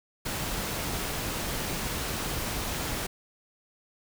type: noise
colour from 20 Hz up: pink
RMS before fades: -32 dBFS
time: 0.25-3.07 s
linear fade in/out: 10 ms
effects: none